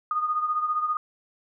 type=beating tone pair; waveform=sine; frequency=1230 / 1245 Hz; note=D#6 / D#6; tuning=-20 / +1 cents; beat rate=15 Hz; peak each=-24 / -31 dBFS; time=0.11-0.97 s; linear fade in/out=2 ms; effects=none